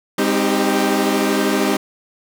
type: chord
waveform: sawtooth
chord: Ab major seventh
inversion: none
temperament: equal with one note detuned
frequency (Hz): 202.4 / 261.6 / 311.1 / 392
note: Ab3 / C4 / Eb4 / G4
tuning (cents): -44 / 0 / 0 / 0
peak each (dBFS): -17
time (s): 0.18-1.77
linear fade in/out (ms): 5
effects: none